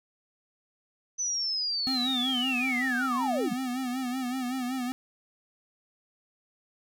sine linear sweep, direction down, 6060 to 146.83 Hz, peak -27 dBFS, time 1.18-3.54 s, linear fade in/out 20 ms
square tone with vibrato, 253.9 Hz, B3, 48 cents sharp, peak -30 dBFS, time 1.87-4.92 s, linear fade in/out 0 ms, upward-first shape sine, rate 5.3 Hz, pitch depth 75 cents each way
effects none

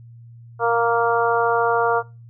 harmonic tone, 233.1 Hz, A#3, in tune, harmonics 2 / 3 / 4 / 5 / 6, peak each -20 / -22 / -23 / -24 / -25 dBFS, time 0.59-2.03 s, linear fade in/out 50 ms, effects noise-tail reverb RT60 0.3 s tail -23 dB re dry + added 117 Hz sine -40 dBFS peak until 2.29 s

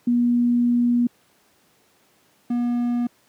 sine / triangle tone pair in turn, 240.8 / 240.8 Hz, B3 / B3, -44 / -44 cents, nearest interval unison, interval 0 cents, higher neither, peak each -15 / -17 dBFS, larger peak first, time 0.07-1.07 / 2.5-3.07 s, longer first, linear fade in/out 5 ms, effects pink hiss -60 dBFS RMS until 3.28 s + high-pass 150 Hz 12 dB/octave

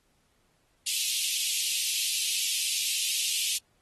pink high-pass noise, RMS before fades -29 dBFS, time 0.86-3.58 s, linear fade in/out 10 ms, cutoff 2600 Hz, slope 48 dB/octave, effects pink hiss -70 dBFS RMS until 3.81 s + AAC 32 kbps

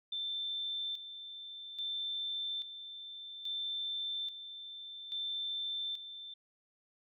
sine tone with tremolo, 3553 Hz, A7, 16 cents sharp, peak -35 dBFS, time 0.12-6.34 s, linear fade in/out 5 ms, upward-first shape square, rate 0.6 Hz, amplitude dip 65%, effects none

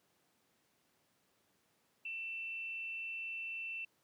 sine tone with amplitude modulation, 2679 Hz, E7, 27 cents sharp, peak -38 dBFS, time 2.05-3.85 s, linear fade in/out 5 ms, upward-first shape sine, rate 295 Hz, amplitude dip 30%, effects pink hiss -75 dBFS RMS until 4.03 s + high-pass 150 Hz 12 dB/octave

